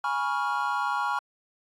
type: chord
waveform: triangle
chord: C# dominant seventh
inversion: second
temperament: equal with one note detuned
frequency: 830.6 / 971.4 / 1108.7 / 1396.9 Hz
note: G#5 / B5 / C#6 / E#6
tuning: 0 / -29 / 0 / 0 cents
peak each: -29 dBFS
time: 0.04-1.19 s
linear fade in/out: 2 ms
effects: AAC 64 kbps